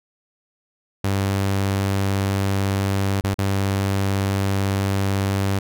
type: tone with dropouts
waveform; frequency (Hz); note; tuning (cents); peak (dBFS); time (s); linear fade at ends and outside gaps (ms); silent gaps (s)
sawtooth; 98; G2; 0; -15; 1.04-5.59; 5; 3.21-3.239 / 3.343-3.385
effects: none